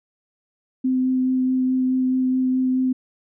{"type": "tone with vibrato", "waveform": "sine", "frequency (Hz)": 257.5, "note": "C4", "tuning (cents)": -28, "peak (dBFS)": -17, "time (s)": [0.84, 2.93], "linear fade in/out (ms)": 10, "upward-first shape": "sine", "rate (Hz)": 4.7, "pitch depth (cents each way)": 9, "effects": []}